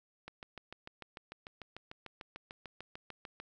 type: click train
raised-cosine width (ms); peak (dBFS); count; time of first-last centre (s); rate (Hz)
0.3; -29; 22; 0.28-3.4; 6.73
effects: none

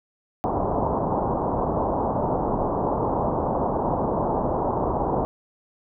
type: low-pass noise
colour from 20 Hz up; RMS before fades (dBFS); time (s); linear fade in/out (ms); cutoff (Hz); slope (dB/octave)
white; -24; 0.44-5.25; 0; 990; 48
effects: none

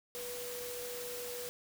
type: tone in noise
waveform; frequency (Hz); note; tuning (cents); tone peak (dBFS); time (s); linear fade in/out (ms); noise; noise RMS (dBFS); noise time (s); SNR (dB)
sine; 488.4; B4; -19; -42; 0.15-1.49; 0; white; -44; 0.15-1.49; -1
effects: none

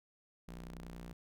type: ring-modulated tone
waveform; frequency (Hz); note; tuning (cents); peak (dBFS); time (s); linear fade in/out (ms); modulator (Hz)
sawtooth; 60.9; B1; -24; -39; 0.48-1.13; 5; 107
effects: none

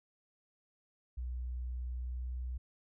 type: tone with pitch glide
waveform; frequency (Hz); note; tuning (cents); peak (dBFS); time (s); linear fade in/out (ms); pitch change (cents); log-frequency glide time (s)
sine; 61.74 to 62.31; B1 to B1; 0 to +16; -36; 1.17-2.58; 10; +16; 1.95-2.35
effects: none

